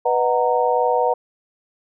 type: chord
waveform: sine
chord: B major seventh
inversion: none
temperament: just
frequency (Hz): 493.9 / 617.4 / 740.8 / 926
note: B4 / D#5 / F#5 / A#5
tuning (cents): 0 / -14 / +2 / -12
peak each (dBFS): -19 / -24 / -21 / -21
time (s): 0.05-1.14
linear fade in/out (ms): 10
effects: none